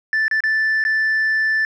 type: tone with dropouts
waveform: sine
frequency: 1760 Hz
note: A6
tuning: in tune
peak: -13 dBFS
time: 0.13-1.65 s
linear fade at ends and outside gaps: 1 ms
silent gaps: 0.281-0.312 / 0.405-0.437 / 0.84-0.85 s
effects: tanh soft clip ceiling -14 dBFS